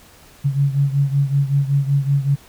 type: beating tone pair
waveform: sine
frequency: 138.59 / 143.89 Hz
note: C#3 / D3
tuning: 0 / -35 cents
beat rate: 5.3 Hz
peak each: -16 / -20 dBFS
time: 0.44-2.36 s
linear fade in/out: 20 ms
effects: pink hiss -47 dBFS RMS until 2.48 s